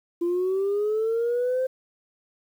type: linear sweep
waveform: sine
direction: up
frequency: 340 to 523.3 Hz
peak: -20 dBFS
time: 0.21-1.67 s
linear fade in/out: 10 ms
effects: tanh soft clip ceiling -19 dBFS + 9-bit